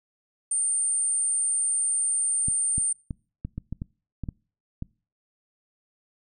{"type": "tone", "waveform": "sine", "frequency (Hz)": 8930, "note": "C#9", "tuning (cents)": 12, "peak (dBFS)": -22, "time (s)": [0.51, 2.93], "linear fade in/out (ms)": 5}
{"type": "clicks", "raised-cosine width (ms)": 5, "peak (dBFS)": -19, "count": 10, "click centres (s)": [2.484, 2.781, 3.108, 3.45, 3.58, 3.726, 3.819, 4.237, 4.288, 4.824]}
{"effects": ["noise-tail reverb RT60 0.4 s tail -25 dB re dry"]}